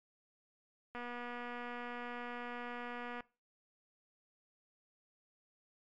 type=click train; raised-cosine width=0.5 ms; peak=-30 dBFS; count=547; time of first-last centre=0.95-3.206 s; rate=242 Hz; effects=noise-tail reverb RT60 0.3 s tail -21 dB re dry + MP3 96 kbps